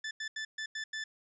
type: tone bursts at uneven times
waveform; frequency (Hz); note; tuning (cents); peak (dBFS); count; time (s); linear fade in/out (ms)
sawtooth; 1753; A6; -7; -32; 6; 0.04-0.11 / 0.2-0.28 / 0.36-0.45 / 0.58-0.66 / 0.75-0.84 / 0.93-1.04; 5
effects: resampled to 16000 Hz